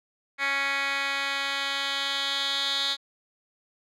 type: tone with band-pass filter sweep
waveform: 10% pulse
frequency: 277.2 Hz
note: C#4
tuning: in tune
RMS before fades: -28 dBFS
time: 0.38-2.97 s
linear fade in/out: 50 ms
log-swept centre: 2300 to 3600 Hz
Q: 4.7
effects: none